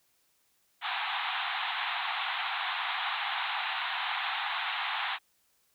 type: band-pass noise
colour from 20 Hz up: pink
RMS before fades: -33 dBFS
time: 0.81-5.19 s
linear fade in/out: 50 ms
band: 730 to 3900 Hz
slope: 96 dB/octave
effects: white hiss -71 dBFS RMS until 5.74 s